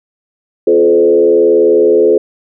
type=tone with frequency modulation; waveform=sine; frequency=430.3 Hz; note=A4; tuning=39 cents flat; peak=-5 dBFS; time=0.67-2.18 s; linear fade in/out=5 ms; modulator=79 Hz; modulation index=1.1; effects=none